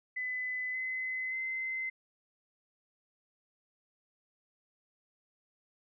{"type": "tone with pitch steps", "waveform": "sine", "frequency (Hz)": [2009, 2035, 2061], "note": ["B6", "C7", "C7"], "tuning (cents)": [29, -49, -27], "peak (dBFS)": -33, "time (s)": [0.16, 1.9], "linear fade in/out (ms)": 10, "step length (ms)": 580, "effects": []}